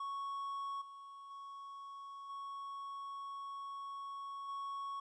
triangle tone with level steps, 1108.7 Hz, C#6, in tune, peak -37 / -48 / -45 / -41 / -38 dBFS, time 0-5 s, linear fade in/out 5 ms, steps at 0.81 / 1.3 / 2.29 / 4.48 s, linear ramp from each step 10 ms, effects resampled to 22050 Hz + 13-bit

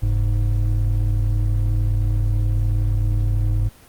triangle tone pair together, 44.91 / 103.83 Hz, F1 / G#2, +49 / 0 cents, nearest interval octave + minor third, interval 1451 cents, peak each -17 dBFS, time 0.02-3.69 s, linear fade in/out 10 ms, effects pink hiss -48 dBFS RMS until 3.88 s + Opus 24 kbps

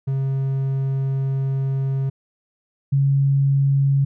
triangle / sine tone pair in turn, 135 / 138.32 Hz, C#3 / C#3, -45 / -3 cents, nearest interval unison, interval 42 cents, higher second, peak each -17 / -14 dBFS, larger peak second, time 0.07-2.1 / 2.92-4.05 s, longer first, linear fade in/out 10 ms, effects none

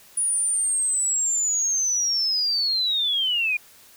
sine linear sweep, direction down, 9770 to 2400 Hz, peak -20 dBFS, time 0.17-3.57 s, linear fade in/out 5 ms, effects white hiss -51 dBFS RMS until 3.96 s

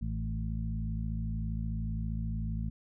harmonic tone with a mistuned harmonic, 55 Hz, A1, in tune, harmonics 1 / 2 / 3 / 4, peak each -34 / -37 / -39 / -40 dBFS, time 0.01-2.7 s, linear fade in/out 10 ms, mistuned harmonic 3, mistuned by -20 cents, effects none

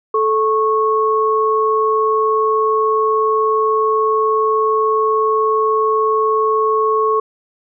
sine tone pair together, 436.5 / 1100 Hz, A4 / C#6, -14 / -14 cents, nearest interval octave + major third, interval 1600 cents, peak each -15 dBFS, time 0.14-7.2 s, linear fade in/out 5 ms, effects none

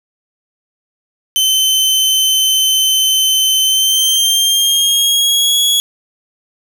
sawtooth tone with pitch glide, 3071 to 3349 Hz, G7 to G#7, -36 to +14 cents, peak -7 dBFS, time 1.36-5.8 s, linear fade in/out 0 ms, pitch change +150 cents, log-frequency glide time 3.63-5.59 s, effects none

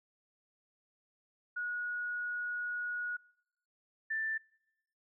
sine tone pair in turn, 1454 / 1771.6 Hz, F#6 / A6, -31 / +11 cents, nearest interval minor third, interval 342 cents, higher second, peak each -34 / -32 dBFS, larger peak second, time 1.56-3.17 / 4.1-4.38 s, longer first, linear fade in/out 10 ms, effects noise-tail reverb RT60 0.9 s tail -26 dB re dry

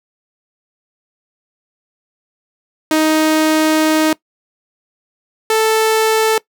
sawtooth tone pair in turn, 312.7 / 440.4 Hz, D#4 / A4, +9 / +2 cents, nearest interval tritone, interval 593 cents, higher second, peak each -7 dBFS, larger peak neither, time 2.91-4.13 / 5.5-6.38 s, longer first, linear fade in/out 2 ms, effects noise-tail reverb RT60 0.1 s tail -21 dB re dry

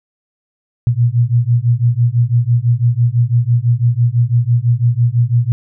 sine beating tone pair, 116.7 / 122.7 Hz, A#2 / B2, +2 / -11 cents, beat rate 6 Hz, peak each -13 / -13 dBFS, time 0.87-5.52 s, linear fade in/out 0 ms, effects none

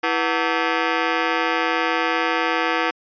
10% pulse ring-modulated tone, 409.4 Hz, G#4, 25 cents flat, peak -7 dBFS, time 0.03-2.91 s, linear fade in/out 10 ms, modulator 80.7 Hz, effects resampled to 11025 Hz

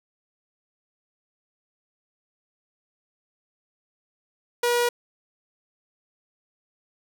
sawtooth tone, 481.1 Hz, B4, 45 cents flat, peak -16 dBFS, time 4.63-4.89 s, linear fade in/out 5 ms, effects none

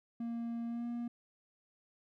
triangle tone with pitch glide, 233.1 to 237.6 Hz, A#3 to A#3, 0 to +33 cents, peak -34 dBFS, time 0.2-1.08 s, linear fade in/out 5 ms, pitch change +33 cents, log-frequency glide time 0.67-0.86 s, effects none

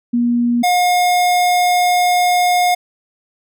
sine / square tone pair in turn, 239.1 / 716.5 Hz, A#3 / F5, +44 / +44 cents, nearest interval octave + perfect fifth, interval 1900 cents, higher second, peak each -12 dBFS, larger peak neither, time 0.13-0.63 / 0.63-2.75 s, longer second, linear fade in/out 10 ms, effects none

